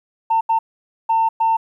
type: tone bursts at uneven times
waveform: sine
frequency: 900 Hz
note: A5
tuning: 39 cents sharp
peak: -12 dBFS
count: 4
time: 0.3-0.41 / 0.49-0.59 / 1.09-1.29 / 1.4-1.57 s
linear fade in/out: 10 ms
effects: tanh soft clip ceiling -10 dBFS + 9-bit